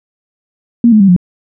sine tone with pitch steps, 235.4 / 214.6 / 195.67 / 178.4 Hz, A#3 / A3 / G3 / F3, +17 / -43 / -3 / +37 cents, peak -3 dBFS, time 0.84-1.164 s, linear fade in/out 2 ms, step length 81 ms, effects none

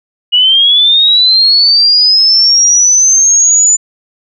sine linear sweep, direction up, 2900 to 7040 Hz, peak -4 dBFS, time 0.32-3.77 s, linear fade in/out 20 ms, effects none

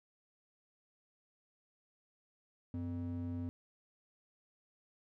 triangle ring-modulated tone, 174.61 Hz, F3, in tune, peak -32 dBFS, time 2.74-3.49 s, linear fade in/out 0 ms, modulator 80.4 Hz, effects none

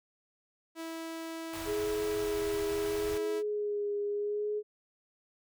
sawtooth tone, 327 Hz, E4, 14 cents flat, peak -34 dBFS, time 0.75-3.43 s, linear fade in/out 50 ms
pink band-stop noise, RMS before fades -43 dBFS, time 1.53-3.18 s, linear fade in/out 5 ms, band 130 to 520 Hz, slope 24 dB/octave
sine tone with vibrato, 415.3 Hz, G#4, in tune, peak -30 dBFS, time 1.65-4.63 s, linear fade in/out 50 ms, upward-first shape sine, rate 0.75 Hz, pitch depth 24 cents each way
effects none

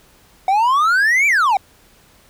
triangle exponential two-way sweep, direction up then down, 740 to 2380 to 740 Hz, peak -10 dBFS, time 0.48-1.57 s, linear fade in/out 2 ms, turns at 1.27 s, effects pink hiss -51 dBFS RMS until 2.29 s

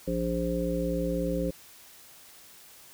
harmonic tone with a mistuned harmonic, 58.2 Hz, A#1, 2 cents flat, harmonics 1 / 3 / 5 / 7 / 9, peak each -35 / -31 / -33 / -36 / -31 dBFS, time 0.07-1.51 s, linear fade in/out 10 ms, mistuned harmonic 1, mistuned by +17 cents, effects white hiss -52 dBFS RMS until 2.93 s

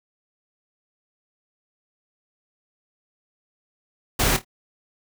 pink noise with echo, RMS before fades -20 dBFS, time 4.19-4.37 s, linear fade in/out 10 ms, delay 26 ms, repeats 3, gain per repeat -12 dB, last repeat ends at 4.448 s, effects none

